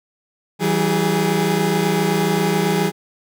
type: tone cluster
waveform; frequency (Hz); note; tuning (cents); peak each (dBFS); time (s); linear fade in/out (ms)
30% pulse; 163.6 / 191 / 413.3; E3 / G3 / G#4; -13 / -45 / -8; -18; 0.59-2.92; 50
effects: none